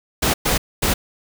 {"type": "noise bursts at uneven times", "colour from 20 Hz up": "pink", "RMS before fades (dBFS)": -18, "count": 3, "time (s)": [[0.22, 0.34], [0.45, 0.58], [0.82, 0.94]], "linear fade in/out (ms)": 10, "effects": []}